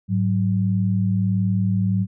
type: tone pair together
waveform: sine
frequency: 105.5 / 187 Hz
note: G#2 / F#3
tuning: +28 / +19 cents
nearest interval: minor seventh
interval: 991 cents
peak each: -20 dBFS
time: 0.08-2.07 s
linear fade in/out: 50 ms
effects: none